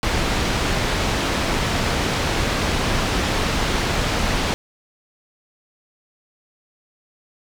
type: low-pass noise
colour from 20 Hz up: pink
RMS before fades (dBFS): -21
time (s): 0.03-4.54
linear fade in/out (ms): 0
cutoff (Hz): 5200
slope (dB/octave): 12
effects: none